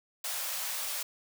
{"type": "high-pass noise", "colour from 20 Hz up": "white", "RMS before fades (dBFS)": -35, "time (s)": [0.24, 1.03], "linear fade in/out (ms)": 5, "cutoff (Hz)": 520, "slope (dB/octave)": 48, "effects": []}